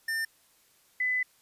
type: tone pair in turn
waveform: square / sine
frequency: 1800 / 2006 Hz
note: A6 / B6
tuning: +39 / +26 cents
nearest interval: major second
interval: 187 cents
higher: second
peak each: -29 / -25 dBFS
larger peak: second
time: 0.08-0.25 / 1-1.23 s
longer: second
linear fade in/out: 5 ms
effects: white hiss -64 dBFS RMS until 1.41 s + resampled to 32000 Hz